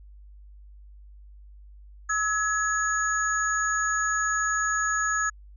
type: tone cluster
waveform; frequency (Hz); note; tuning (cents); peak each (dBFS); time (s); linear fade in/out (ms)
sine; 1291 / 1681 / 6710; E6 / G#6 / G#8; -37 / +20 / +17; -27 / -26 / -30; 2.09-5.3; 10
effects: added 50 Hz sine -45 dBFS peak until 5.56 s